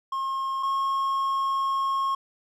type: tone pair in turn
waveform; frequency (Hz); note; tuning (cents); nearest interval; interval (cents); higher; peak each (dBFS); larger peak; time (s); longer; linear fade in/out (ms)
triangle; 1074 / 1084.6; C6 / C#6; +45 / -38; unison; 17; second; -24 / -21; second; 0.12-0.63 / 0.63-2.15; second; 5
effects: none